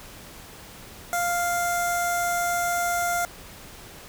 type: tone with notch filter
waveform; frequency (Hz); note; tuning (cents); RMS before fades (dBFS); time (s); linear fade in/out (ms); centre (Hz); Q
15% pulse; 698.5; F5; 0; -25; 1.13-3.25; 0; 2800; 0.71
effects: pink hiss -44 dBFS RMS until 4.08 s